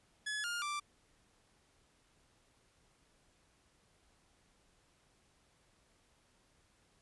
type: tone with pitch steps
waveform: sawtooth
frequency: 1701 / 1413.9 / 1175.3 Hz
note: G#6 / F6 / D6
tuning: +41 / +21 / +1 cents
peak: -33 dBFS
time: 0.26-0.8 s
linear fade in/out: 10 ms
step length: 180 ms
effects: pink hiss -71 dBFS RMS until 7.01 s + resampled to 24000 Hz